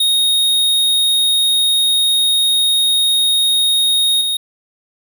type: tone with level steps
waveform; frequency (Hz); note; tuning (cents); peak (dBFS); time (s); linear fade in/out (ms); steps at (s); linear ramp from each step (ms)
square; 3729; A#7; 0; -12 / -16; 0-4.37; 5; 4.21; 2
effects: none